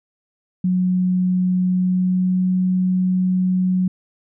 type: tone with pitch glide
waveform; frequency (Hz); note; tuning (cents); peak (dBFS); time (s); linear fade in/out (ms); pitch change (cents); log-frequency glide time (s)
sine; 182.8 to 184.18; F#3 to F#3; -21 to -8; -15; 0.64-3.88; 5; +13; 1.65-2.48
effects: none